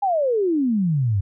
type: exponential sweep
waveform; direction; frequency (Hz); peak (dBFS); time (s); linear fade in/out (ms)
sine; down; 830.6 to 92.5; -17; 0.02-1.21; 10
effects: none